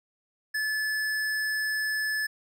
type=tone with tanh clipping; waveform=sine; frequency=1730 Hz; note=A6; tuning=30 cents flat; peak=-28 dBFS; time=0.54-2.27 s; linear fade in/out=10 ms; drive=18 dB; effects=none